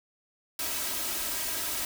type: noise with comb filter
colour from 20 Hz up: white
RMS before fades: -32 dBFS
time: 0.59-1.85 s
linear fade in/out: 2 ms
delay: 3.1 ms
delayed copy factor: +0.65
effects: none